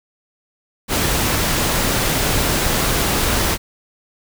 pink noise, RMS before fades -18 dBFS, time 0.88-3.58 s, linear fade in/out 50 ms, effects none

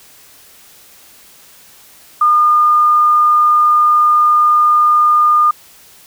sine tone, 1214 Hz, D#6, 43 cents flat, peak -7 dBFS, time 2.21-5.51 s, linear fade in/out 5 ms, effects white hiss -43 dBFS RMS until 6.06 s

